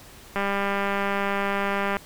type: click train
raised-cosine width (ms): 0.5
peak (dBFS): -11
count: 321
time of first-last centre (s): 0.36-1.968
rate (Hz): 199
effects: pink hiss -47 dBFS RMS until 2.05 s